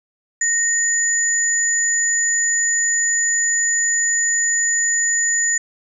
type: tone pair together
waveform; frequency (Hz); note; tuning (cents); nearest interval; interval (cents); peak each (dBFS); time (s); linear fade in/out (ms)
sine; 1858 / 6962; A#6 / A8; -6 / -19; octave + major seventh; 2287; -20 / -17; 0.41-5.58; 5
effects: none